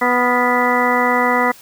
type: harmonic tone with a mistuned harmonic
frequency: 246.9 Hz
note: B3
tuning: in tune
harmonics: 1 / 2 / 3 / 4 / 5 / 6 / 7 / 8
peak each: -21 / -20 / -21 / -19 / -21 / -28 / -28 / -19 dBFS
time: 0.01-1.52 s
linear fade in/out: 10 ms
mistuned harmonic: 6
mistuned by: -67 cents
effects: white hiss -43 dBFS RMS until 1.61 s